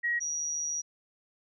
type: tone pair in turn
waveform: sine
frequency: 1900 / 5773 Hz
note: A#6 / F#8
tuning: +33 / -44 cents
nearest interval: octave + perfect fifth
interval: 1923 cents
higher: second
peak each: -26 / -30 dBFS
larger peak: first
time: 0.03-0.2 / 0.2-0.82 s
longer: second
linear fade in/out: 20 ms
effects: none